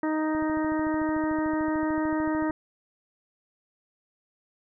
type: harmonic tone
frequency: 311.4 Hz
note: D#4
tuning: 2 cents sharp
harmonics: 1 / 2 / 3 / 4 / 5 / 6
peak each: -25 / -33 / -34 / -38 / -41 / -39 dBFS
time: 0.03-2.51 s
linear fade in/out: 2 ms
type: click train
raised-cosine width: 5 ms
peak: -31 dBFS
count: 30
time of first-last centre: 0.35-2.498 s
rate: 13.5 Hz
effects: none